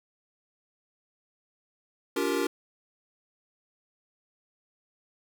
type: chord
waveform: square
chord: G minor seventh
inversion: second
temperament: equal with one note detuned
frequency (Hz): 286.3 / 349.2 / 392 / 466.2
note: D4 / F4 / G4 / Bb4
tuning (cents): -44 / 0 / 0 / 0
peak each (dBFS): -32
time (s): 2.16-2.47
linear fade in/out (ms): 5
effects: none